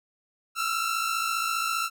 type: tone pair together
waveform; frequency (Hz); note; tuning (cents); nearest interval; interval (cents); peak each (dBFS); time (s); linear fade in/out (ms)
sawtooth; 1314 / 1369; E6 / F6; -6 / -35; minor second; 71; -25; 0.55-1.9; 50
effects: none